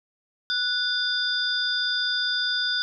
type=tone cluster; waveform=sine; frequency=1477 / 3559 / 4878 Hz; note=F#6 / A7 / D#8; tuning=-3 / +19 / -35 cents; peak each=-27 dBFS; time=0.5-2.82 s; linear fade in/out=0 ms; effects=none